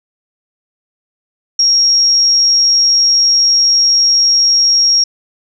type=tone; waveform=sine; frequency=5588 Hz; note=F8; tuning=in tune; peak=-7 dBFS; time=1.59-5.04 s; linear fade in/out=5 ms; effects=none